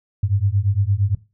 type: beating tone pair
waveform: sine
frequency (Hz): 95.5 / 104.2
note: G2 / G#2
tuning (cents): -45 / +6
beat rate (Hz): 8.7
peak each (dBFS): -19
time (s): 0.23-1.15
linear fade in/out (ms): 5
effects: noise-tail reverb RT60 0.3 s tail -19 dB re dry